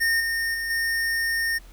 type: tone with level steps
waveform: square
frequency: 1831 Hz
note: A#6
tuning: 32 cents flat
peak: -20 / -24 / -27 / -23 dBFS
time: 0-1.59 s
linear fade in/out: 20 ms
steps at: 0.2 / 0.54 / 0.7 s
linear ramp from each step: 5 ms
effects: added 42 Hz sine -44 dBFS peak until 1.72 s + pink hiss -54 dBFS RMS until 1.72 s